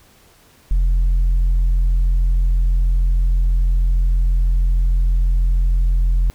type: tone with tanh clipping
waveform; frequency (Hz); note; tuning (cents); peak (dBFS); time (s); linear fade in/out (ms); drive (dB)
sine; 43.14; F1; -20; -13; 0.71-6.3; 0; 2
effects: pink hiss -51 dBFS RMS until 6.34 s